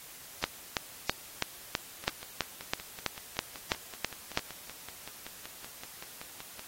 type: two click trains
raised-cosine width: 0.2 ms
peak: -24 / -9 dBFS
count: 25 / 13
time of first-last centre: 2.04-6.594 / 0.44-4.374 s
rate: 5.27 / 3.05 Hz
effects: white hiss -49 dBFS RMS until 6.67 s + AAC 48 kbps